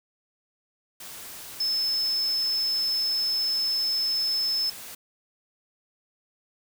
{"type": "tone in noise", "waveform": "sine", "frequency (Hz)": 5240, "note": "E8", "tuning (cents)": -11, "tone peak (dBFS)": -23, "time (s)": [1.6, 4.7], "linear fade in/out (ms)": 5, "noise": "white", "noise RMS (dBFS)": -41, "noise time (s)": [1, 4.95], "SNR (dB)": 15, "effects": []}